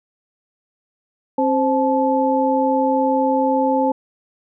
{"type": "tone cluster", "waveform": "sine", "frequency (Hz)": [267.8, 524, 865], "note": ["C4", "C5", "A5"], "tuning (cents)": [40, 2, -30], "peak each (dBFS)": -19, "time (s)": [1.38, 3.92], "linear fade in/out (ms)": 5, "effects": []}